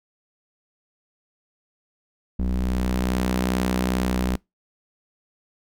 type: ring-modulated tone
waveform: sawtooth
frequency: 62.4 Hz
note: B1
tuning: 19 cents sharp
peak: -14 dBFS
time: 2.39-4.36 s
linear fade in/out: 5 ms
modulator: 125 Hz
effects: noise-tail reverb RT60 0.2 s tail -26 dB re dry